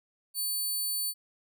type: tone with amplitude modulation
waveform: 10% pulse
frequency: 4500 Hz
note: C#8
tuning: 25 cents sharp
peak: -21 dBFS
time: 0.34-1.14 s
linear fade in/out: 50 ms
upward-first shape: sine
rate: 213 Hz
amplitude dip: 30%
effects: none